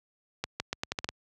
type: accelerating click train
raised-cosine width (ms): 0.2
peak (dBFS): -13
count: 8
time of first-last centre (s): 0.44-1.089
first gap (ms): 160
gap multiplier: 0.81
effects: high-pass 60 Hz 12 dB/octave